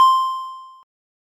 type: tone with exponential decay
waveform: triangle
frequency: 1046.5 Hz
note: C6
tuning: in tune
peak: -4 dBFS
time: 0-0.83 s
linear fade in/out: 0 ms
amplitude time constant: 180 ms
effects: Opus 32 kbps